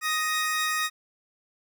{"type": "tone pair together", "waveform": "sawtooth", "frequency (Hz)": [1248.7, 1871], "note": ["D#6", "A#6"], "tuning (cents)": [6, 6], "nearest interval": "perfect fifth", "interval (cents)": 700, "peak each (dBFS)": -24, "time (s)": [0.01, 0.9], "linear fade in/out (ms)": 50, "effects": []}